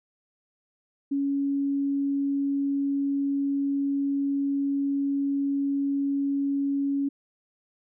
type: tone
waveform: sine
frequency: 279.1 Hz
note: C#4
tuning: 12 cents sharp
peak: -23 dBFS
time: 1.11-7.09 s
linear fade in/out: 10 ms
effects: none